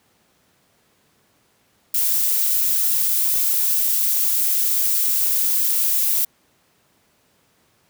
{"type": "noise", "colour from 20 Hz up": "violet", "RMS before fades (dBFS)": -19, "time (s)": [1.94, 6.25], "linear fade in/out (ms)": 5, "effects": ["pink hiss -61 dBFS RMS until 7.89 s", "high-pass 100 Hz 12 dB/octave"]}